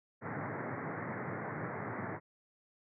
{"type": "band-pass noise", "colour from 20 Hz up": "pink", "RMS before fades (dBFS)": -40, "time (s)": [0.21, 2.2], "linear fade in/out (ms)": 50, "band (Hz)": [100, 2100], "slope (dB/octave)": 96, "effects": []}